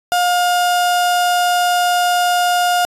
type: tone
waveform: 35% pulse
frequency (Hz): 711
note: F5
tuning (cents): +31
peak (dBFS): -11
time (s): 0.12-2.85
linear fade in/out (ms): 0
effects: resampled to 32000 Hz